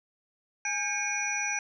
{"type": "tone cluster", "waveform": "sine", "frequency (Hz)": [830, 1597, 2216, 2430, 5860], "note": ["G#5", "G6", "C#7", "D#7", "F#8"], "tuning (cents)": [-1, 32, -1, -42, -18], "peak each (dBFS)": [-37, -34, -37, -33, -33], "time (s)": [0.65, 1.59], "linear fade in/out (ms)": 2, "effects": []}